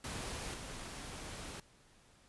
pink noise with level steps, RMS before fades -42 / -46 dBFS, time 0.04-1.6 s, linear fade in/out 2 ms, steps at 0.54 s, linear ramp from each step 2 ms, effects pink hiss -65 dBFS RMS until 2.28 s + resampled to 24000 Hz

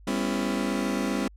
35% pulse chord, C# half-diminished seventh, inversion second, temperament just, 199.57 / 249.5 / 277.2 / 332.6 Hz, G3 / B3 / C#4 / E4, +31 / +18 / 0 / +16 cents, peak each -28 / -29 / -29 / -32 dBFS, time 0.07-1.28 s, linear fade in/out 5 ms, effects added 50 Hz sine -47 dBFS peak until 1.36 s + low-pass 11000 Hz 12 dB/octave

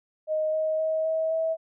sine tone with pitch steps, 622.3 / 628.4 / 634.6 / 640.9 / 647.2 Hz, D#5 / D#5 / D#5 / E5 / E5, 0 / +17 / +34 / -49 / -32 cents, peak -23 dBFS, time 0.27-1.57 s, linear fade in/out 50 ms, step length 260 ms, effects none

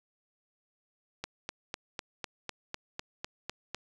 click train, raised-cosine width 0.2 ms, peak -18 dBFS, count 11, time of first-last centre 1.24-3.746 s, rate 3.99 Hz, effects none

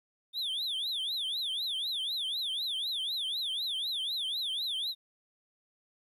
triangle tone with vibrato, 3548 Hz, A7, 14 cents sharp, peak -30 dBFS, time 0.33-4.95 s, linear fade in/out 50 ms, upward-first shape triangle, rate 4 Hz, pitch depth 280 cents each way, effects 12-bit

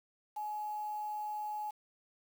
sine tone with quantisation, 844 Hz, G#5, 28 cents sharp, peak -36 dBFS, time 0.36-1.71 s, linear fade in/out 10 ms, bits 9, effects none

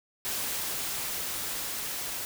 white noise with level ramp, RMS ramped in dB -32 to -35 dBFS, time 0.25-2.25 s, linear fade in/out 0 ms, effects none

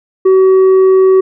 sine tone with tanh clipping, 378.7 Hz, F#4, 40 cents sharp, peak -5 dBFS, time 0.25-1.21 s, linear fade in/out 10 ms, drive 4 dB, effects none

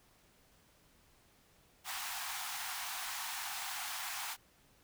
pink high-pass noise, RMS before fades -41 dBFS, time 1.84-4.37 s, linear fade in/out 50 ms, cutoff 720 Hz, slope 96 dB/octave, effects pink hiss -67 dBFS RMS until 4.83 s

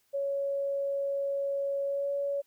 sine tone with pitch glide, 557 to 562.8 Hz, C#5 to C#5, +8 to +26 cents, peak -28 dBFS, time 0.13-2.42 s, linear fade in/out 20 ms, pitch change +18 cents, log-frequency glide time 1.84-2.11 s, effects white hiss -71 dBFS RMS until 2.46 s

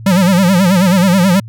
square tone with vibrato, 185 Hz, F#3, in tune, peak -8 dBFS, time 0.06-1.4 s, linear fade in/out 5 ms, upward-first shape sine, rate 9.3 Hz, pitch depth 130 cents each way, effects added 112 Hz sine -27 dBFS peak until 1.48 s

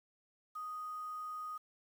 sine tone with quantisation, 1244.5 Hz, D#6, in tune, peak -40 dBFS, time 0.55-1.58 s, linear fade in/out 10 ms, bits 10, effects none

